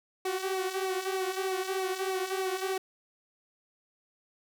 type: tone with flanger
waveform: sawtooth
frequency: 378 Hz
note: F#4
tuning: 37 cents sharp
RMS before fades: -32 dBFS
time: 0.25-2.78 s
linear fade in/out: 5 ms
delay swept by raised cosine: 0.59 to 5.39 ms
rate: 3.2 Hz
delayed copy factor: -0.6
effects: none